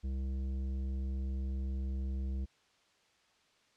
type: tone with tanh clipping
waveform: sine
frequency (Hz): 66.2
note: C2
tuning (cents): +21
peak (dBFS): -35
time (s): 0.03-2.46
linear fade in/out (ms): 20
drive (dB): 11
effects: white hiss -69 dBFS RMS until 3.76 s + low-pass 5000 Hz 12 dB/octave